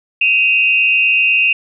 sine tone pair together, 2528 / 2756 Hz, D#7 / F7, +27 / -24 cents, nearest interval minor second, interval 149 cents, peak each -12 / -13 dBFS, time 0.21-1.53 s, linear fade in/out 5 ms, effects none

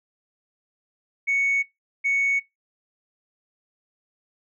sine tone pair in turn, 2221 / 2221 Hz, C#7 / C#7, +3 / +3 cents, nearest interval unison, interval 0 cents, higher neither, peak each -18 dBFS, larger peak neither, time 1.27-1.63 / 2.04-2.4 s, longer neither, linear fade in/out 20 ms, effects noise-tail reverb RT60 0.2 s tail -22 dB re dry + tanh soft clip ceiling -16 dBFS

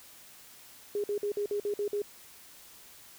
sine tone bursts, 410.6 Hz, G#4, 20 cents flat, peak -28 dBFS, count 8, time 0.95-2.019 s, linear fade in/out 2 ms, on 89 ms, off 51 ms, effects white hiss -53 dBFS RMS until 3.18 s

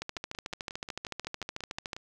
two click trains, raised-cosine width 0.2 ms, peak -23 / -18 dBFS, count 11 / 27, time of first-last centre 0.17-1.965 / 0.02-1.932 s, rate 5.57 / 13.6 Hz, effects none

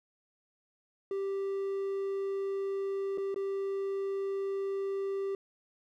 triangle tone with dropouts, 392 Hz, G4, in tune, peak -29 dBFS, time 1.11-5.35 s, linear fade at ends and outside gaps 2 ms, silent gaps 3.176-3.181 / 3.344-3.36 s, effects none

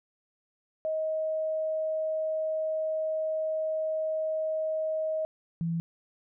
sine tone pair in turn, 630 / 166.87 Hz, D#5 / E3, +21 / +21 cents, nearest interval octave + major seventh, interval 2300 cents, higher first, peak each -27 dBFS, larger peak neither, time 0.85-5.25 / 5.61-5.8 s, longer first, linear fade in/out 0 ms, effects none

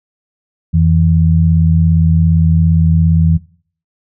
sine tone pair together, 85.88 / 163.3 Hz, F2 / E3, -29 / -16 cents, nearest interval major seventh, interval 1113 cents, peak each -10 dBFS, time 0.73-3.38 s, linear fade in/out 20 ms, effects noise-tail reverb RT60 0.5 s tail -20 dB re dry

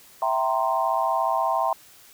sine chord, C dominant seventh, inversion first, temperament equal with one note detuned, 659.3 / 776.3 / 932.3 / 1046.5 Hz, E5 / G5 / Bb5 / C6, 0 / -17 / 0 / 0 cents, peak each -26 dBFS, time 0.22-1.73 s, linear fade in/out 2 ms, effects white hiss -51 dBFS RMS until 2.13 s

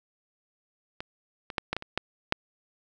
clicks, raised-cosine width 0.3 ms, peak -19 / -20 / -10 / -12 / -14 / -23 / -10 / -6 dBFS, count 8, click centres 1.005 / 1.502 / 1.582 / 1.73 / 1.766 / 1.824 / 1.976 / 2.324 s, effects none

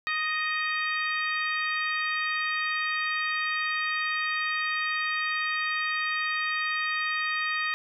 harmonic tone with a mistuned harmonic, 622.3 Hz, D#5, in tune, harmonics 2 / 3 / 4 / 5 / 6 / 7, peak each -32 / -29 / -32 / -43 / -38 / -41 dBFS, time 0.07-7.74 s, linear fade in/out 0 ms, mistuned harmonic 7, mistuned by +53 cents, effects none

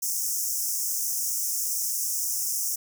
pink high-pass noise, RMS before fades -28 dBFS, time 0.02-2.76 s, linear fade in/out 10 ms, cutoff 5400 Hz, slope 96 dB/octave, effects none

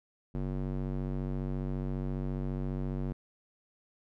square tone with band-pass filter, 47.32 Hz, F#1, 40 cents sharp, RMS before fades -34 dBFS, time 0.34-3.13 s, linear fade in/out 10 ms, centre 210 Hz, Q 0.88, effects none

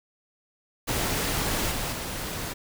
pink noise with level steps, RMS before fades -27 / -30 / -33 dBFS, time 0.87-2.54 s, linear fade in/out 20 ms, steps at 1.71 / 1.92 s, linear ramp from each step 5 ms, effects none

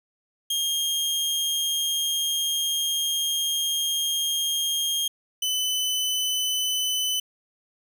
sawtooth tone pair in turn, 3228 / 3014 Hz, G#7 / F#7, -50 / +31 cents, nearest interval minor second, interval 119 cents, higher first, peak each -20 dBFS, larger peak neither, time 0.5-5.08 / 5.42-7.2 s, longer first, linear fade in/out 5 ms, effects none

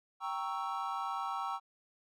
triangle chord, G diminished seventh, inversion none, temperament equal, 784 / 932.3 / 1108.7 / 1318.5 Hz, G5 / Bb5 / Db6 / Fb6, 0 / 0 / 0 / 0 cents, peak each -38 / -39 / -38 / -38 dBFS, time 0.2-1.6 s, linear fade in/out 50 ms, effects none

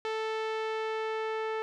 sawtooth tone with low-pass filter sweep, 440 Hz, A4, in tune, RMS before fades -33 dBFS, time 0.05-1.62 s, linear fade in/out 0 ms, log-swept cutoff 3600 to 2200 Hz, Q 0.94, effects none

